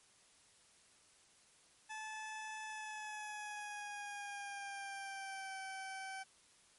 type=tone with pitch glide; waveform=20% pulse; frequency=868 to 768.8 Hz; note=A5 to G5; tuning=-24 to -34 cents; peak=-39 dBFS; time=1.89-6.24 s; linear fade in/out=20 ms; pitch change=-210 cents; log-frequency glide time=2.65-5.59 s; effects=white hiss -67 dBFS RMS until 6.78 s + MP3 48 kbps